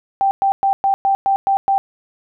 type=tone bursts; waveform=sine; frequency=784 Hz; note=G5; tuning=in tune; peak=-12 dBFS; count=8; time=0.21-1.78 s; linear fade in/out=0 ms; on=100 ms; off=110 ms; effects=none